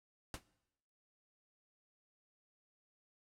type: noise with exponential decay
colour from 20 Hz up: pink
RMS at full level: -40 dBFS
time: 0.34-0.43 s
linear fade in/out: 1 ms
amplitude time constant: 18 ms
effects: noise-tail reverb RT60 0.9 s tail -21 dB re dry + low-pass 11000 Hz 12 dB/octave